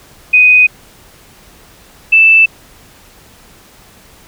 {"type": "tone pair in turn", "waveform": "sine", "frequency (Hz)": [2496, 2644], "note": ["D#7", "E7"], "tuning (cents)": [5, 5], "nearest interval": "minor second", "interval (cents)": 100, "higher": "second", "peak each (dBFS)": -3, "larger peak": "neither", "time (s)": [[0.33, 0.67], [2.12, 2.46]], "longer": "neither", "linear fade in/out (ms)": 10, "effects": ["pink hiss -42 dBFS RMS until 4.27 s"]}